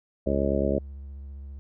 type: harmonic tone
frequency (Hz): 69.3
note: C#2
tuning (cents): 0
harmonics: 1 / 2 / 3 / 4 / 5 / 6 / 7 / 8 / 9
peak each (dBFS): -29 / -35 / -29 / -32 / -31 / -31 / -35 / -29 / -31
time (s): 0.26-0.79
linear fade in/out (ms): 10
type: tone with vibrato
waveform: triangle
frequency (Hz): 69.3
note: C#2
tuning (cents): 0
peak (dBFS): -35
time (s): 0.76-1.59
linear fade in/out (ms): 0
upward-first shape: sine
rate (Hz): 15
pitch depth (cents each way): 39
effects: none